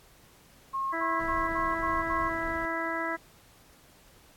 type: tone bursts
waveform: sine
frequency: 1078 Hz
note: C#6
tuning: 49 cents flat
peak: -28 dBFS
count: 6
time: 0.73-2.3 s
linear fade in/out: 20 ms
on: 210 ms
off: 62 ms
type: harmonic tone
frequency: 329.6 Hz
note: E4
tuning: in tune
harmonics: 1 / 2 / 3 / 4 / 5 / 6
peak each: -36 / -36 / -36 / -36 / -36 / -36 dBFS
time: 0.92-3.17 s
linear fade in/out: 20 ms
type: noise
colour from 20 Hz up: brown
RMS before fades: -41 dBFS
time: 1.19-2.66 s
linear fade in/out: 5 ms
effects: pink hiss -58 dBFS RMS until 4.36 s + AAC 64 kbps